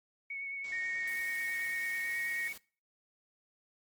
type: tone with vibrato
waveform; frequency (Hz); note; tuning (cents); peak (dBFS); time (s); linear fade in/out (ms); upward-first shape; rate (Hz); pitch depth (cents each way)
sine; 2217; C#7; 0; -37; 0.3-2.53; 5; triangle; 9.2; 23
type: noise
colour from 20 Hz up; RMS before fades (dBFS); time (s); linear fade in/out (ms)
white; -49; 0.64-2.58; 5
type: tone with pitch glide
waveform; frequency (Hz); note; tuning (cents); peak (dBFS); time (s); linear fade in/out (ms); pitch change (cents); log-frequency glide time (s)
sine; 1857 to 1877.5; A#6 to A#6; -7 to +12; -35; 0.72-2.48; 5; +19; 2.04-2.12
effects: noise-tail reverb RT60 0.4 s tail -23 dB re dry + Opus 24 kbps